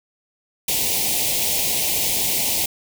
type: band-stop noise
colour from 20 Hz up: white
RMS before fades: -21 dBFS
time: 0.68-2.66 s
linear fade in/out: 5 ms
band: 910 to 2100 Hz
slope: 48 dB/octave
effects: none